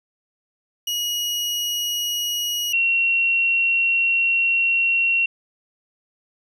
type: tone pair in turn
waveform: 30% pulse / sine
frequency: 2900 / 2734 Hz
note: F#7 / F7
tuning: -35 / -37 cents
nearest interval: minor second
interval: 102 cents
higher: first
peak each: -19 / -16 dBFS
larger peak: second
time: 0.87-2.73 / 2.73-5.26 s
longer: second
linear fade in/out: 5 ms
effects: none